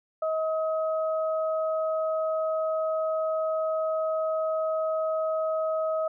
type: tone pair together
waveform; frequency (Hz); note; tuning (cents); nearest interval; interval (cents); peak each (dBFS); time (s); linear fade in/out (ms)
sine; 635 / 1270; D#5 / D#6; +35 / +35; octave; 1200; -25 / -33; 0.22-6.08; 5
effects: none